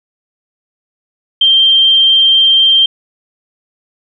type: tone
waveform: sine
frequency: 3158 Hz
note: G7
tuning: 12 cents sharp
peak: -5 dBFS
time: 1.41-2.86 s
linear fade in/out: 5 ms
effects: none